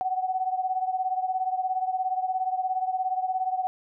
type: beating tone pair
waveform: sine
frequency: 744 / 761 Hz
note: F#5 / F#5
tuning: +9 / +48 cents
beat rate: 17 Hz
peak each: -26 / -30 dBFS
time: 0.01-3.67 s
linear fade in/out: 0 ms
effects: none